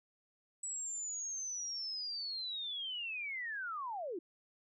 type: linear sweep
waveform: sine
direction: down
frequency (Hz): 7900 to 314.1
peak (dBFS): -38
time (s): 0.63-4.19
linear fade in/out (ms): 5
effects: none